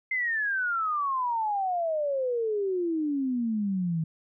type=exponential sweep; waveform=sine; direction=down; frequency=2093 to 157 Hz; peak=-25 dBFS; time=0.11-4.04 s; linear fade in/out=5 ms; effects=none